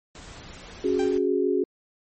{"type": "noise", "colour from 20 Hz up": "pink", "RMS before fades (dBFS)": -43, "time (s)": [0.15, 1.18], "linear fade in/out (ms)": 2}
{"type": "chord", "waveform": "sine", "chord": "C# suspended fourth", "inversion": "none", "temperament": "just", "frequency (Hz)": [277.2, 369.6, 415.8], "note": ["C#4", "F#4", "G#4"], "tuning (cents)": [0, -2, 2], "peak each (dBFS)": [-27, -23, -25], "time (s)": [0.84, 1.64], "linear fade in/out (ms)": 5}
{"type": "tone with exponential decay", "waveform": "sawtooth", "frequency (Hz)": 786, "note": "G5", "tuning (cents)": 4, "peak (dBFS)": -27, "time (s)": [0.99, 1.28], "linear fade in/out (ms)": 5, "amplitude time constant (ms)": 62}
{"effects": ["MP3 32 kbps"]}